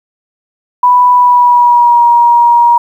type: tone with pitch glide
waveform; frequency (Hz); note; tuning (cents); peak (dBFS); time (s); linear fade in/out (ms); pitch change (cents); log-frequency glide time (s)
sine; 987.8 to 949.2; B5 to A#5; 0 to +31; -3; 0.83-2.78; 5; -69; 1.13-2.04
effects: 7-bit